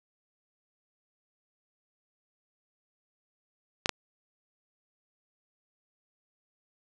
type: clicks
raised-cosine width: 0.2 ms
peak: -8 dBFS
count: 2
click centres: 3.859 / 3.893 s
effects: none

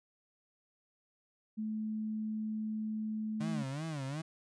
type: tone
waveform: sine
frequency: 216.6 Hz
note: A3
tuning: 27 cents flat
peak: -34 dBFS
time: 1.57-3.64 s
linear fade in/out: 20 ms
type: tone with vibrato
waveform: 35% pulse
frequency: 147.2 Hz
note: D3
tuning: 4 cents sharp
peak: -35 dBFS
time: 3.4-4.22 s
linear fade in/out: 10 ms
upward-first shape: sine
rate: 2.7 Hz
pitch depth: 180 cents each way
effects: resampled to 22050 Hz

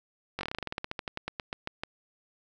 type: slowing click train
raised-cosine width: 0.3 ms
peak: -17 dBFS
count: 22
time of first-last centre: 0.39-1.835 s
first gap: 20 ms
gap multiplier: 1.11
effects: none

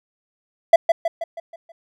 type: tone with echo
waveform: triangle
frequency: 668 Hz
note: E5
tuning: 23 cents sharp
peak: -3 dBFS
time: 0.73-0.76 s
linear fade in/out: 5 ms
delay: 160 ms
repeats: 6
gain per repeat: -6 dB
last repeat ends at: 1.72 s
effects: none

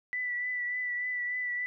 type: tone with vibrato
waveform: sine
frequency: 1975.5 Hz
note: B6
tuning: in tune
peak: -30 dBFS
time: 0.13-1.66 s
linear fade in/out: 0 ms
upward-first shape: triangle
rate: 3.4 Hz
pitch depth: 27 cents each way
effects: none

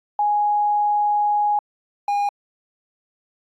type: tone pair in turn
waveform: sine / triangle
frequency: 830.6 / 814.4 Hz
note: G#5 / G#5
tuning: 0 / -34 cents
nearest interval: unison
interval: 34 cents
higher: first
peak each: -16 dBFS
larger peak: neither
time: 0.19-1.59 / 2.08-2.29 s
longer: first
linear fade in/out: 2 ms
effects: AAC 64 kbps

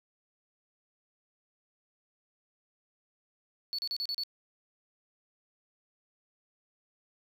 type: tone bursts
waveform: triangle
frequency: 4435 Hz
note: C#8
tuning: in tune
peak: -29 dBFS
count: 6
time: 3.73-4.235 s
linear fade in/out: 0 ms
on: 55 ms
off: 35 ms
effects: tanh soft clip ceiling -27 dBFS + 10-bit

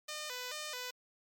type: tone with vibrato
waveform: 5% pulse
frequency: 550 Hz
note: C#5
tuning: 14 cents flat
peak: -28 dBFS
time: 0.08-0.91 s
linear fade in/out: 10 ms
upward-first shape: square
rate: 2.3 Hz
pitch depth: 170 cents each way
effects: MP3 96 kbps

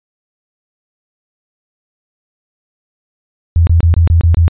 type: tone bursts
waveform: sine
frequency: 83.7 Hz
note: E2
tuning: 27 cents sharp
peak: -5 dBFS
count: 7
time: 3.56-4.48 s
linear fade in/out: 0 ms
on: 110 ms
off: 25 ms
effects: resampled to 8000 Hz

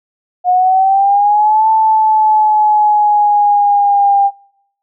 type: exponential two-way sweep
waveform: sine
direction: up then down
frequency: 719 to 882 to 796 Hz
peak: -7 dBFS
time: 0.44-4.31 s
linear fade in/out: 50 ms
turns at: 1.69 s
effects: noise-tail reverb RT60 0.8 s tail -25 dB re dry

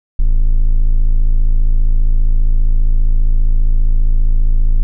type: tone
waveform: triangle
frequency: 27.5 Hz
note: A0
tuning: in tune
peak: -5 dBFS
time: 0.19-4.83 s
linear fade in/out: 0 ms
effects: none

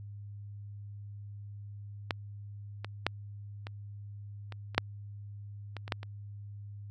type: clicks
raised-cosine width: 0.3 ms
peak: -13 / -22 / -10 / -25 / -27 / -27 / -6 / -24 / -26 / -13 / -27 dBFS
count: 11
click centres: 2.108 / 2.846 / 3.066 / 3.669 / 4.523 / 4.747 / 4.78 / 5.767 / 5.879 / 5.922 / 6.031 s
effects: added 102 Hz sine -42 dBFS peak until 6.9 s

